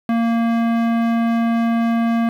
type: tone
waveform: square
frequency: 230.9 Hz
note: A#3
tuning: 16 cents flat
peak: -16 dBFS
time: 0.09-2.29 s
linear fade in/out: 2 ms
effects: low-pass 2000 Hz 12 dB/octave + 7-bit